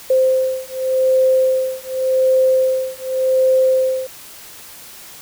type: beating tone pair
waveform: sine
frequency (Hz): 520 / 520.87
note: C5 / C5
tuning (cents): -11 / -8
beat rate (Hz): 0.87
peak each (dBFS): -16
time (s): 0.1-4.07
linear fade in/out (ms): 5
effects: white hiss -38 dBFS RMS until 5.21 s